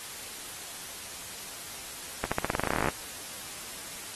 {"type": "accelerating click train", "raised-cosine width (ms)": 0.5, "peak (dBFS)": -12, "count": 19, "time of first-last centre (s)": [2.24, 2.886], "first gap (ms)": 76, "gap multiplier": 0.9, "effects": ["white hiss -41 dBFS RMS until 4.15 s", "AAC 32 kbps"]}